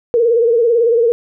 sine tone with vibrato, 466.2 Hz, A#4, in tune, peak -9 dBFS, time 0.14-1.12 s, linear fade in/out 0 ms, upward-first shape sine, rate 18 Hz, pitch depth 74 cents each way, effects none

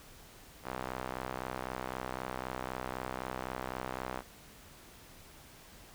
sawtooth tone with band-pass filter, 63.9 Hz, C2, 40 cents flat, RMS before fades -40 dBFS, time 0.63-4.23 s, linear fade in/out 50 ms, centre 1000 Hz, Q 1, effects pink hiss -55 dBFS RMS until 5.94 s

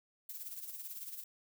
violet noise with tremolo, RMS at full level -43 dBFS, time 0.29-1.24 s, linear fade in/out 5 ms, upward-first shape sine, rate 18 Hz, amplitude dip 60%, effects none

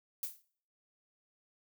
violet noise with exponential decay, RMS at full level -34 dBFS, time 0.23-0.42 s, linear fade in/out 1 ms, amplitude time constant 41 ms, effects noise-tail reverb RT60 0.5 s tail -19 dB re dry

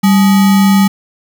sine tone with sample-and-hold, 196 Hz, G3, in tune, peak -5 dBFS, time 0.03-0.88 s, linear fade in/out 10 ms, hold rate 1050 Hz, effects none

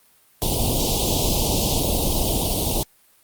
pink band-stop noise, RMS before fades -21 dBFS, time 0.42-2.83 s, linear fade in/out 0 ms, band 900 to 2900 Hz, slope 48 dB/octave, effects white hiss -57 dBFS RMS until 3.23 s + Opus 32 kbps

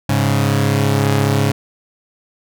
sawtooth tone pair together, 103.8 / 138.56 Hz, G#2 / C#3, 0 / 0 cents, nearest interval perfect fourth, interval 500 cents, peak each -12 dBFS, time 0.09-1.52 s, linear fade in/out 5 ms, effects none

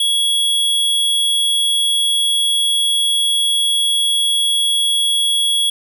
square tone, 3340 Hz, G#7, 9 cents sharp, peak -14 dBFS, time 0-5.7 s, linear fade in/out 5 ms, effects none

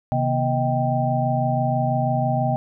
sine tone cluster, 131.3 / 157.4 / 240.1 / 627 / 784 Hz, C3 / D#3 / B3 / D#5 / G5, +6 / +20 / -49 / +13 / 0 cents, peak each -22 / -31 / -27 / -25 / -24 dBFS, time 0.12-2.56 s, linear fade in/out 0 ms, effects none

